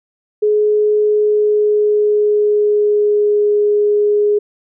sine tone with pitch glide, 421.8 to 415.5 Hz, G#4 to G#4, +27 to +1 cents, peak -10 dBFS, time 0.42-4.39 s, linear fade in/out 10 ms, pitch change -26 cents, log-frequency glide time 1.03-3.5 s, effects none

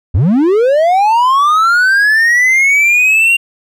triangle linear sweep, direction up, 69.3 to 2786 Hz, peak -5 dBFS, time 0.14-3.37 s, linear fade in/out 10 ms, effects none

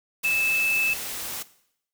sine tone in noise, 2622 Hz, E7, 10 cents flat, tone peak -20 dBFS, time 0.24-0.94 s, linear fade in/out 10 ms, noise white, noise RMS -33 dBFS, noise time 0.23-1.43 s, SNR +10 dB, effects noise-tail reverb RT60 0.7 s tail -17 dB re dry

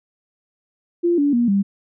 sine tone with pitch steps, 345.3 / 287 / 238.6 / 198.32 Hz, F4 / D4 / A#3 / G3, -20 / -40 / +41 / +20 cents, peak -14 dBFS, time 1.03-1.63 s, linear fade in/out 20 ms, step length 150 ms, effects none

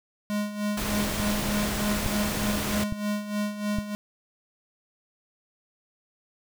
square tone with tremolo, 207.7 Hz, G#3, in tune, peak -25 dBFS, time 0.3-3.95 s, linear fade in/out 0 ms, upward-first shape sine, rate 3.3 Hz, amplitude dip 70%
pink noise, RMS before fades -30 dBFS, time 0.77-2.84 s, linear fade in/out 5 ms
click train, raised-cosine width 5 ms, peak -17 dBFS, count 4, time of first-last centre 1.2-3.786 s, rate 1.16 Hz
effects none

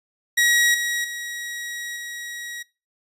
sawtooth tone with level steps, 1907 Hz, A#6, 39 cents sharp, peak -12 / -19 / -26 / -28 dBFS, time 0.37-2.63 s, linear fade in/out 10 ms, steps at 0.74 / 1.04 / 1.96 s, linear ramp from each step 5 ms, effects noise-tail reverb RT60 0.3 s tail -24 dB re dry + resampled to 32000 Hz

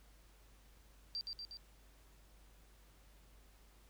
sine tone with echo, 4699 Hz, D8, in tune, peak -38 dBFS, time 1.15-1.21 s, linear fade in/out 0 ms, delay 120 ms, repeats 3, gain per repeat -3 dB, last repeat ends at 1.57 s, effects added 50 Hz sine -62 dBFS peak until 3.89 s + pink hiss -68 dBFS RMS until 3.89 s

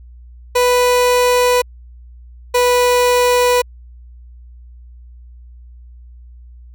30% pulse tone pair in turn, 493.9 / 492 Hz, B4 / B4, 0 / -7 cents, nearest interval unison, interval 7 cents, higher first, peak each -8 dBFS, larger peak neither, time 0.55-1.62 / 2.54-3.62 s, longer second, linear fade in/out 10 ms, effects added 60 Hz sine -36 dBFS peak until 6.74 s

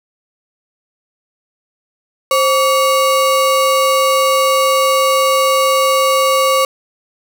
square ring-modulated tone, 837 Hz, G#5, 13 cents sharp, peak -8 dBFS, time 2.31-6.65 s, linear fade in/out 2 ms, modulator 308 Hz, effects none

